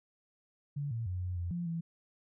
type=tone with pitch steps; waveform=sine; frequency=143.4 / 114.6 / 90.9 / 90.4 / 87.2 / 173.5 / 166.5 Hz; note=D3 / A#2 / F#2 / F#2 / F2 / F3 / E3; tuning=-41 / -29 / -30 / -40 / -2 / -11 / +18 cents; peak=-33 dBFS; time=0.76-1.81 s; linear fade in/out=10 ms; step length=150 ms; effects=none